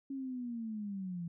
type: linear sweep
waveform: sine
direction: down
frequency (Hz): 275.3 to 166.5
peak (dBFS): -37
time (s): 0.1-1.28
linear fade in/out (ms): 5
effects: none